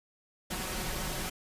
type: noise with comb filter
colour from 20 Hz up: pink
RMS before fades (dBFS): -35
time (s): 0.5-1.3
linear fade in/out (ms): 10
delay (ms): 5.4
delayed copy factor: +0.6
effects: resampled to 32000 Hz